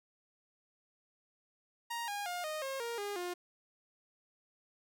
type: tone with pitch steps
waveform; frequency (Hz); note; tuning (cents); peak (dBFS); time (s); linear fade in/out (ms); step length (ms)
sawtooth; 937 / 815.7 / 710.1 / 618.2 / 538.2 / 468.5 / 407.9 / 355.1; A#5 / G#5 / F5 / D#5 / C5 / A#4 / G#4 / F4; +9 / -31 / +29 / -11 / +49 / +9 / -31 / +29; -33; 1.9-3.34; 10; 180
effects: none